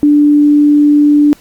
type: tone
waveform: sine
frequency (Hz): 293.7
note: D4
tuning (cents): 0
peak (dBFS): -4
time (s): 0.03-1.33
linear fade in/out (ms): 0
effects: pink hiss -43 dBFS RMS until 1.4 s + Opus 32 kbps